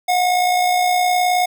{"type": "tone with amplitude modulation", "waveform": "square", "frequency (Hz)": 724, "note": "F#5", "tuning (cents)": -38, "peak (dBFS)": -13, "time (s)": [0.08, 1.46], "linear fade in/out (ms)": 10, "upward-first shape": "sine", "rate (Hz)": 59.2, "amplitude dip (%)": 40, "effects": []}